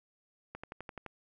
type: click train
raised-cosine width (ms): 0.5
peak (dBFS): -27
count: 7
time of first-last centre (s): 0.55-1.063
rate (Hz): 11.7
effects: none